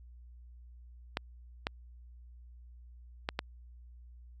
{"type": "clicks", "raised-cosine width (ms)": 0.3, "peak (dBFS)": -15, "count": 4, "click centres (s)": [1.171, 1.669, 3.289, 3.391], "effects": ["added 60 Hz sine -50 dBFS peak until 4.4 s", "AAC 64 kbps"]}